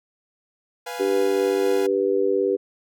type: chord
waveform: sawtooth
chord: F diminished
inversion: second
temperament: equal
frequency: 493.9 / 698.5 / 830.6 Hz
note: Cb5 / F5 / Ab5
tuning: 0 / 0 / 0 cents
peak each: -30 / -31 / -31 dBFS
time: 0.86-1.87 s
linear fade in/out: 10 ms
type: harmonic tone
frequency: 98 Hz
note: G2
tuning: in tune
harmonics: 3 / 4 / 5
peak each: -28 / -20 / -23 dBFS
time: 0.99-2.57 s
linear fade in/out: 20 ms
effects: none

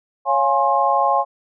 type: chord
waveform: sine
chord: Db major seventh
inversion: none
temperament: equal with one note detuned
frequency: 554.4 / 698.5 / 830.6 / 1064.2 Hz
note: Db5 / F5 / Ab5 / C6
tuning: 0 / 0 / 0 / +29 cents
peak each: -22 / -21 / -18 / -19 dBFS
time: 0.25-1.25 s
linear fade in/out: 50 ms
effects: none

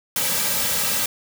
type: noise with comb filter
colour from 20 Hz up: white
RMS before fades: -22 dBFS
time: 0.16-1.06 s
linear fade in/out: 2 ms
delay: 2.8 ms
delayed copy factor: -0.9
effects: none

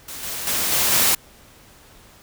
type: noise with level steps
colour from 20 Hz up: white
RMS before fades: -34 / -29 / -22 / -19 / -17 dBFS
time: 0.08-1.15 s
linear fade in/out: 5 ms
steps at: 0.23 / 0.47 / 0.72 / 0.92 s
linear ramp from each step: 2 ms
effects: pink hiss -49 dBFS RMS until 2.22 s

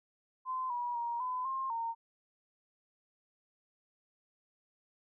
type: tone with pitch steps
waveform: sine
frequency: 1030 / 966 / 943 / 1010 / 1062 / 919 Hz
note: C6 / B5 / A#5 / B5 / C6 / A#5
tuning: -28 / -39 / +20 / +39 / +25 / -25 cents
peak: -33 dBFS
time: 0.45-1.95 s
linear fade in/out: 50 ms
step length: 250 ms
effects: none

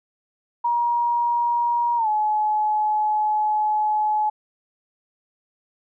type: tone with pitch glide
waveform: sine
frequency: 950 to 851.3 Hz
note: A#5 to G#5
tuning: +33 to +43 cents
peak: -18 dBFS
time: 0.64-4.3 s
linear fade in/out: 10 ms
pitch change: -190 cents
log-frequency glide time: 1.97-2.08 s
effects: none

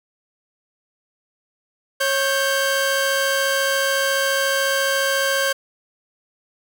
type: tone pair together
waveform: sawtooth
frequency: 547.4 / 1568 Hz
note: C#5 / G6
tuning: -22 / 0 cents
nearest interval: octave + tritone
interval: 1822 cents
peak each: -17 dBFS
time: 2-5.53 s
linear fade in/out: 10 ms
effects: none

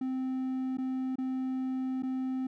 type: tone with dropouts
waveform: triangle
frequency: 260 Hz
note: C4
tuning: 11 cents flat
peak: -28 dBFS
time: 0.01-2.47 s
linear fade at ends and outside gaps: 5 ms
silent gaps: 0.772-0.783 / 1.157-1.183 / 2.024-2.032 s
effects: none

